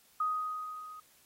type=tone with level ramp; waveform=sine; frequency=1250 Hz; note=D#6; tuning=8 cents sharp; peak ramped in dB=-27 to -45 dBFS; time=0.2-1 s; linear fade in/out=5 ms; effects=white hiss -64 dBFS RMS until 1.25 s + AAC 48 kbps